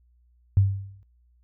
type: tone with exponential decay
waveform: sine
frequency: 98 Hz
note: G2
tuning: in tune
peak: -13 dBFS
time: 0.57-1.03 s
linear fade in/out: 0 ms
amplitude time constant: 100 ms
effects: noise-tail reverb RT60 0.1 s tail -17 dB re dry + added 60 Hz sine -58 dBFS peak until 1.43 s